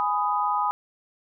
sine chord, G# minor, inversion none, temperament just, 830.6 / 996.7 / 1245.9 Hz, G#5 / B5 / D#6, 0 / +16 / +2 cents, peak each -26 dBFS, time 0-0.71 s, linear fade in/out 0 ms, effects none

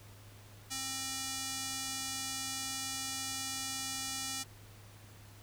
square tone with band-pass filter, 265.5 Hz, C4, 25 cents sharp, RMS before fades -39 dBFS, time 0.7-4.44 s, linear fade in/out 20 ms, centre 6900 Hz, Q 1.2, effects added 103 Hz sine -54 dBFS peak until 5.42 s + pink hiss -58 dBFS RMS until 5.42 s

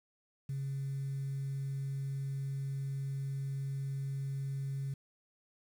sine tone, 136.9 Hz, C#3, 21 cents flat, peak -33 dBFS, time 0.49-4.94 s, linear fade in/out 5 ms, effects tanh soft clip ceiling -31 dBFS + 10-bit

